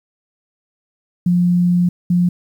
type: tone bursts at uneven times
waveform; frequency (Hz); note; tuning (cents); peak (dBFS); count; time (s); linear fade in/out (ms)
sine; 176.6; F3; +20; -11; 2; 1.26-1.89 / 2.1-2.29; 5
effects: 8-bit